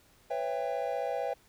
triangle chord, C# half-diminished seventh, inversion third, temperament just, 498.9 / 554.4 / 665.2 / 798.3 Hz, B4 / C#5 / E5 / G5, +17 / 0 / +16 / +31 cents, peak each -34 dBFS, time 0.3-1.34 s, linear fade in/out 10 ms, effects pink hiss -63 dBFS RMS until 1.48 s

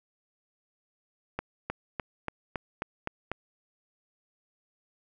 accelerating click train, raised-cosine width 0.5 ms, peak -16 dBFS, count 8, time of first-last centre 1.39-3.316 s, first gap 310 ms, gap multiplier 0.96, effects none

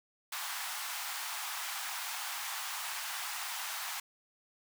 pink high-pass noise, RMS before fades -39 dBFS, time 0.32-4 s, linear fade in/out 5 ms, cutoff 780 Hz, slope 48 dB/octave, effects none

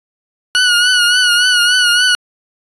20% pulse tone with vibrato, 1459 Hz, F#6, 25 cents flat, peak -4 dBFS, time 0.55-2.15 s, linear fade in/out 0 ms, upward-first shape triangle, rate 3.5 Hz, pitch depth 57 cents each way, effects resampled to 24000 Hz

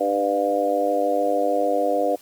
harmonic tone with a mistuned harmonic, 99.7 Hz, G2, 30 cents sharp, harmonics 3 / 4 / 5 / 6 / 7, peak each -27 / -31 / -23 / -24 / -24 dBFS, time 0-2.16 s, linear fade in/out 10 ms, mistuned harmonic 7, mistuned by +17 cents, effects white hiss -50 dBFS RMS until 2.21 s + Opus 32 kbps

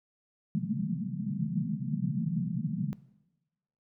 pink band-pass noise, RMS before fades -32 dBFS, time 0.55-2.93 s, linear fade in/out 0 ms, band 130 to 230 Hz, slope 96 dB/octave, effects noise-tail reverb RT60 1.0 s tail -19 dB re dry

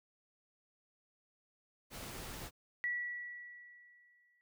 pink noise, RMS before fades -46 dBFS, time 1.9-2.51 s, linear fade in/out 50 ms
sine tone with exponential decay, 1943 Hz, B6, 29 cents flat, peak -32 dBFS, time 2.84-4.41 s, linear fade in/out 0 ms, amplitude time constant 340 ms
effects none

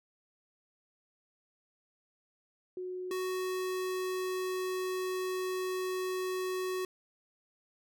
sine / square tone pair in turn, 366.3 / 370.8 Hz, F#4 / F#4, -17 / +4 cents, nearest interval unison, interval 21 cents, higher second, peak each -36 / -33 dBFS, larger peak second, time 2.77-3.11 / 3.11-6.85 s, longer second, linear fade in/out 2 ms, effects none

